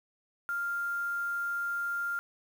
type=tone with quantisation; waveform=sine; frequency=1397 Hz; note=F6; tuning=in tune; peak=-30 dBFS; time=0.49-2.19 s; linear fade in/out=0 ms; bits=8; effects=none